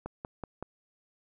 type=click train; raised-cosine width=1 ms; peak=-23 dBFS; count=4; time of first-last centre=0.06-0.626 s; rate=5.3 Hz; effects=none